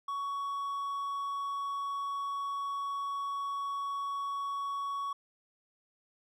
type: tone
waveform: triangle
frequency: 1119 Hz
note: C#6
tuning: 16 cents sharp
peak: -31 dBFS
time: 0.08-5.13 s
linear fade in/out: 5 ms
effects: none